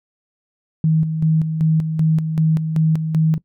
sine tone with tremolo, 158.7 Hz, D#3, 35 cents sharp, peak -12 dBFS, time 0.84-3.38 s, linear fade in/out 2 ms, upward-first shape square, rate 2.6 Hz, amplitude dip 55%, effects noise-tail reverb RT60 0.1 s tail -20 dB re dry

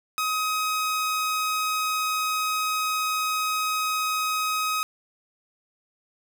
sawtooth tone, 1263 Hz, D#6, 26 cents sharp, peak -20 dBFS, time 0.18-4.83 s, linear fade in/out 0 ms, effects none

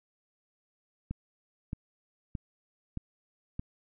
click train, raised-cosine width 5 ms, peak -22 dBFS, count 5, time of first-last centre 1.11-3.594 s, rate 1.61 Hz, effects none

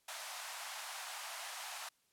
pink high-pass noise, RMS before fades -45 dBFS, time 0.08-1.89 s, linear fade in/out 5 ms, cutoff 670 Hz, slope 48 dB/octave, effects white hiss -75 dBFS RMS until 2.12 s + low-pass 12000 Hz 12 dB/octave

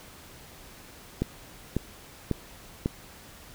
click train, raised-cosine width 3 ms, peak -12 dBFS, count 4, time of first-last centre 1.22-2.859 s, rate 1.83 Hz, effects pink hiss -49 dBFS RMS until 3.54 s

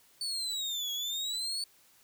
35% pulse exponential two-way sweep, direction down then up, 4524 to 3318 to 4491 Hz, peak -31 dBFS, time 0.21-1.64 s, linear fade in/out 2 ms, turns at 0.92 s, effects white hiss -63 dBFS RMS until 2.03 s

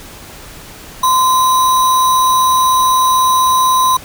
sine tone with sample-and-hold, 1032 Hz, C6, 24 cents flat, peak -8 dBFS, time 1.03-3.97 s, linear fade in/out 5 ms, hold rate 4900 Hz, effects pink hiss -34 dBFS RMS until 4.04 s

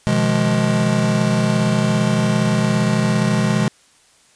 square chord, F half-diminished seventh, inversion second, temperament just, 125.72 / 157.15 / 174.61 / 209.5 Hz, Cb3 / Eb3 / F3 / Ab3, +31 / +18 / 0 / +15 cents, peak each -21 / -23 / -23 / -19 dBFS, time 0.07-3.68 s, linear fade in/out 0 ms, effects white hiss -53 dBFS RMS until 4.35 s + resampled to 22050 Hz

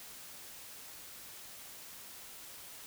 silence, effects white hiss -50 dBFS RMS until 2.86 s

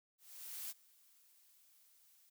blue noise with ADSR envelope, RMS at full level -44 dBFS, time 0.18-2.3 s, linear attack 520 ms, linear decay 32 ms, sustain -24 dB, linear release 11 ms, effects none

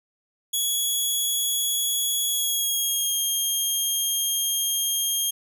10% pulse tone with pitch glide, 3358 to 3223 Hz, G#7 to G7, +18 to +47 cents, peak -15 dBFS, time 0.53-5.31 s, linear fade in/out 10 ms, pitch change -71 cents, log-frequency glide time 2.27-3.2 s, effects none

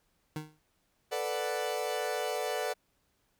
25% pulse tone with exponential decay, 153.9 Hz, D#3, 19 cents flat, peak -29 dBFS, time 0.36-0.59 s, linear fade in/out 2 ms, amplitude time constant 48 ms
40% pulse chord, B minor seventh, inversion third, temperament equal, 440 / 493.9 / 587.3 / 740 Hz, A4 / B4 / D5 / F#5, 0 / 0 / 0 / 0 cents, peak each -36 dBFS, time 1.11-2.74 s, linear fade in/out 20 ms
effects pink hiss -74 dBFS RMS until 3.39 s

